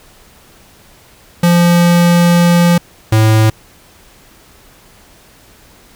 square tone pair in turn, 173.1 / 109.7 Hz, F3 / A2, -15 / -5 cents, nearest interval minor sixth, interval 790 cents, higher first, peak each -7 dBFS, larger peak neither, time 1.43-2.78 / 3.12-3.5 s, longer first, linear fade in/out 5 ms, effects pink hiss -44 dBFS RMS until 5.95 s

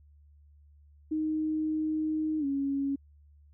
sine tone with pitch glide, 311.1 to 277.2 Hz, D#4 to C#4, 0 to 0 cents, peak -27 dBFS, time 1.11-2.96 s, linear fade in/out 10 ms, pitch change -200 cents, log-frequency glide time 2.39-2.45 s, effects added 73 Hz sine -55 dBFS peak until 3.53 s

